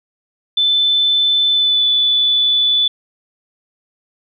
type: tone with pitch glide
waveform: sine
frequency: 3520 to 3476 Hz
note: A7 to A7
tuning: 0 to -22 cents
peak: -11 dBFS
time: 0.57-2.88 s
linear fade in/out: 5 ms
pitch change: -22 cents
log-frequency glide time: 1.5-1.86 s
effects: none